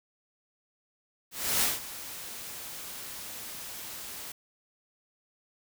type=noise with ADSR envelope; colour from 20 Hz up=white; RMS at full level=-25 dBFS; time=1.31-4.32 s; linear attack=310 ms; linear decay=170 ms; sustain=-16 dB; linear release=4 ms; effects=none